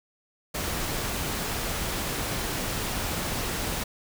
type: noise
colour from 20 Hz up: pink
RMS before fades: -30 dBFS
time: 0.54-3.84 s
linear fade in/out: 10 ms
effects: none